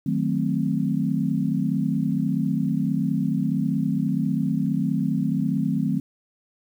sine chord, D# diminished seventh, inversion none, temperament equal, 155.56 / 185 / 220 / 261.6 Hz, D#3 / F#3 / A3 / C4, 0 / 0 / 0 / 0 cents, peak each -26 dBFS, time 0.06-6 s, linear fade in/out 5 ms, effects 9-bit

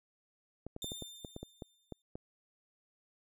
clicks, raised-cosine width 2 ms, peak -29 dBFS, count 11, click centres 0.666 / 0.764 / 0.844 / 0.919 / 1.023 / 1.248 / 1.364 / 1.43 / 1.622 / 1.923 / 2.155 s
sawtooth tone with exponential decay, 3597 Hz, A7, 37 cents sharp, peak -36 dBFS, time 0.82-2.02 s, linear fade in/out 2 ms, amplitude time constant 260 ms
effects none

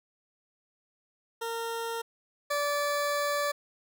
20% pulse tone pair in turn, 460 / 579.6 Hz, A#4 / D5, -23 / -23 cents, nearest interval major third, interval 400 cents, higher second, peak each -27 / -22 dBFS, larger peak second, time 1.41-2.02 / 2.5-3.52 s, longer second, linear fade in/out 10 ms, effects none

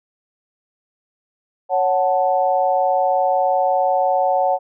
sine chord, F# minor, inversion second, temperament equal, 554.4 / 740 / 880 Hz, C#5 / F#5 / A5, 0 / 0 / 0 cents, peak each -19 / -17 / -22 dBFS, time 1.69-4.59 s, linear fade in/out 50 ms, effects none

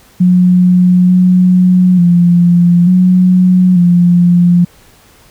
sine tone with pitch steps, 180.5 / 182.2 / 174 / 182.8 / 175.2 Hz, F#3 / F#3 / F3 / F#3 / F3, -43 / -26 / -6 / -21 / +6 cents, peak -4 dBFS, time 0.2-4.65 s, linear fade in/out 10 ms, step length 890 ms, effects pink hiss -44 dBFS RMS until 5.3 s

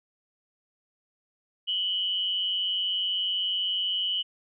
sine tone pair together, 2960 / 3148 Hz, F#7 / G7, 0 / +7 cents, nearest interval minor second, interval 107 cents, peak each -26 / -32 dBFS, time 1.67-4.23 s, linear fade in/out 20 ms, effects none

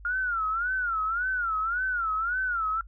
sine tone with vibrato, 1396.9 Hz, F6, in tune, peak -25 dBFS, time 0.05-2.81 s, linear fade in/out 2 ms, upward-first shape sine, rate 1.8 Hz, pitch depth 160 cents each way, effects noise-tail reverb RT60 0.1 s tail -22 dB re dry + added 50 Hz sine -44 dBFS peak until 2.87 s

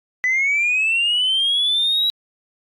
sine linear sweep, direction up, 1984 to 3900 Hz, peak -14 dBFS, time 0.24-2.1 s, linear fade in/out 0 ms, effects tanh soft clip ceiling -13 dBFS + AAC 64 kbps

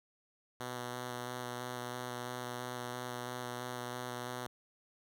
5% pulse tone with vibrato, 123.47 Hz, B2, in tune, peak -28 dBFS, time 0.6-4.47 s, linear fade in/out 5 ms, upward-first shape square, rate 3 Hz, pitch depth 12 cents each way, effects none

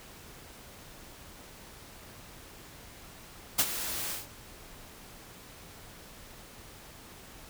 white noise with ADSR envelope, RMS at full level -23 dBFS, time 3.58-4.27 s, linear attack 14 ms, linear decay 54 ms, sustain -12 dB, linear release 160 ms, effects pink hiss -50 dBFS RMS until 7.49 s

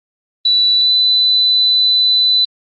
sine tone with pitch glide, 3954 to 3998 Hz, B7 to B7, +1 to +20 cents, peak -9 dBFS, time 0.45-2.45 s, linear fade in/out 5 ms, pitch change +19 cents, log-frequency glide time 0.75-0.92 s, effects Opus 24 kbps

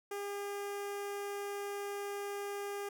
sawtooth tone with notch filter, 404 Hz, G#4, 48 cents flat, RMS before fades -40 dBFS, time 0.11-2.89 s, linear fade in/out 5 ms, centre 4000 Hz, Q 1.7, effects none

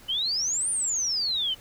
sine exponential two-way sweep, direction up then down, 2960 to 9397 to 2960 Hz, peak -24 dBFS, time 0.08-1.55 s, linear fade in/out 20 ms, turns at 0.7 s, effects pink hiss -51 dBFS RMS until 1.6 s

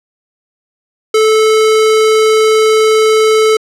square tone, 436.2 Hz, A4, 15 cents flat, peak -7 dBFS, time 1.14-3.57 s, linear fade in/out 5 ms, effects low-pass 9000 Hz 12 dB/octave

